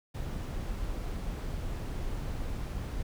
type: noise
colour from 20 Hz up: brown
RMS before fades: -35 dBFS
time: 0.14-3.03 s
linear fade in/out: 10 ms
effects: none